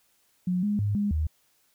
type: tone with pitch steps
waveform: sine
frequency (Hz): 180.7 / 206.9 / 102.9 / 204.7 / 77.6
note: F#3 / G#3 / G#2 / G#3 / D#2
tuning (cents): -41 / -6 / -16 / -25 / -4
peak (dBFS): -23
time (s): 0.47-1.27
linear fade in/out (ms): 5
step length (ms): 160
effects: white hiss -67 dBFS RMS until 1.74 s